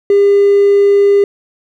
triangle tone with hard clipping, 402.3 Hz, G4, 45 cents sharp, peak -6 dBFS, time 0.1-1.24 s, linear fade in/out 2 ms, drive 4 dB, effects none

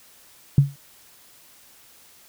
sine tone with exponential decay, 140 Hz, C#3, 18 cents sharp, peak -7 dBFS, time 0.58-0.76 s, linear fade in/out 2 ms, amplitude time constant 37 ms, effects white hiss -52 dBFS RMS until 2.28 s

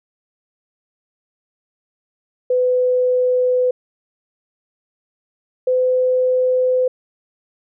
sine tone pair in turn, 502 / 508.1 Hz, B4 / B4, +28 / +49 cents, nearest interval unison, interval 21 cents, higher second, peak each -13 dBFS, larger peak neither, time 2.5-3.71 / 5.67-6.88 s, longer neither, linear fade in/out 5 ms, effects none

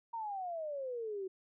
sine exponential sweep, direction down, 941 to 370 Hz, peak -37 dBFS, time 0.13-1.28 s, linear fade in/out 10 ms, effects none

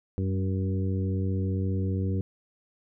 harmonic tone with a mistuned harmonic, 95 Hz, F#2, 46 cents sharp, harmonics 1 / 2 / 3 / 4 / 5, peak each -26 / -32 / -36 / -38 / -40 dBFS, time 0.18-2.21 s, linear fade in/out 0 ms, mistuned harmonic 2, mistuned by +25 cents, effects none

